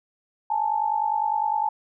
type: tone pair together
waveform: sine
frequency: 840 / 889.9 Hz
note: G#5 / A5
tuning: +19 / +19 cents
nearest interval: minor second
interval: 100 cents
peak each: -24 dBFS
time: 0.5-1.69 s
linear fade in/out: 5 ms
effects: none